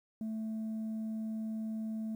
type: tone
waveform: sine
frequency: 220 Hz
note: A3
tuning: in tune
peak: -32 dBFS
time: 0.21-2.15 s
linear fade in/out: 2 ms
effects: tanh soft clip ceiling -34 dBFS + 11-bit